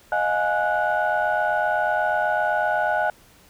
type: tone cluster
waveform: sine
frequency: 622 / 710 / 837 / 1472 Hz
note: D#5 / F5 / G#5 / F#6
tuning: -1 / +28 / +13 / -9 cents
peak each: -24 dBFS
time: 0.12-3.1 s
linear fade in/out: 2 ms
effects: tanh soft clip ceiling -12 dBFS + pink hiss -53 dBFS RMS until 3.49 s